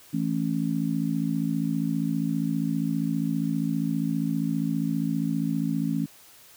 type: chord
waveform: sine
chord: A major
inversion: second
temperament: just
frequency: 165 / 220 / 275 Hz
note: E3 / A3 / C#4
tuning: +2 / 0 / -14 cents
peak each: -28 dBFS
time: 0.13-6.06 s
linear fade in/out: 10 ms
effects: white hiss -52 dBFS RMS until 6.56 s